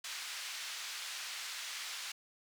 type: band-pass noise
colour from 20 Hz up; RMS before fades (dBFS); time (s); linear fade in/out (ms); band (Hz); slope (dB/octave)
white; -43; 0.04-2.12; 5; 1400 to 5200; 12
effects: none